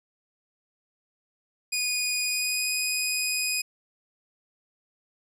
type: tone with pitch glide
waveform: 15% pulse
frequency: 2468 to 2495 Hz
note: D#7 to D#7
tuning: -15 to +4 cents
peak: -18 dBFS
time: 1.72-3.62 s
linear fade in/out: 10 ms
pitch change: +19 cents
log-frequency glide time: 2.23-2.7 s
effects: none